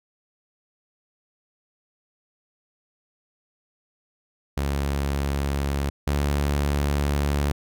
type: tone pair in turn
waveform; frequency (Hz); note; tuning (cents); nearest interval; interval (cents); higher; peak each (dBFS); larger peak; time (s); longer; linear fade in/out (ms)
sawtooth; 70.2 / 71.76; C#2 / D2; +22 / -40; unison; 38; second; -19 / -17; second; 4.57-5.9 / 6.07-7.52; second; 5
effects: none